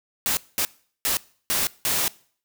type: noise bursts at uneven times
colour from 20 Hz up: white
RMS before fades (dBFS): -23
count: 5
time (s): 0.26-0.37 / 0.58-0.65 / 1.05-1.17 / 1.5-1.67 / 1.85-2.08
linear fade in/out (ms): 0
effects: noise-tail reverb RT60 0.5 s tail -22 dB re dry